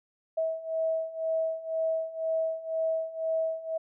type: beating tone pair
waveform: sine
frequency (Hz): 645 / 647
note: E5 / E5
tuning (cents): -38 / -32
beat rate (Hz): 2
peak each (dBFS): -32 / -29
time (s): 0.37-3.78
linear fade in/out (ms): 10
effects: none